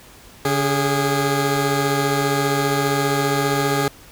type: tone pair together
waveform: 15% pulse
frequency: 141.8 / 410.4 Hz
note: C#3 / G#4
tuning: +40 / -21 cents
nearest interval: octave + tritone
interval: 1839 cents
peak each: -14 dBFS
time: 0.45-3.88 s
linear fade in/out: 2 ms
effects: pink hiss -45 dBFS RMS until 4.11 s